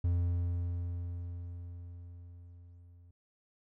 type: tone with level ramp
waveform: triangle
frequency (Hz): 87.2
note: F2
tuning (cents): -2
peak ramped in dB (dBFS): -24 to -53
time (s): 0.04-3.11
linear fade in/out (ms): 5
effects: none